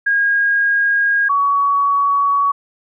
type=tone pair in turn; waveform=sine; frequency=1631 / 1126.4 Hz; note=G#6 / C#6; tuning=-32 / +27 cents; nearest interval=tritone; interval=641 cents; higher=first; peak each=-12 dBFS; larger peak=neither; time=0.06-1.29 / 1.29-2.52 s; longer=neither; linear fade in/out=10 ms; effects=none